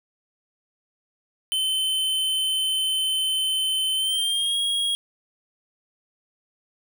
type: tone with pitch glide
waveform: square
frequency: 3067 to 3287 Hz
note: G7 to G#7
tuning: -38 to -19 cents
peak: -22 dBFS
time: 1.52-4.95 s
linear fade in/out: 0 ms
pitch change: +119 cents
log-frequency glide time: 3.95-4.57 s
effects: none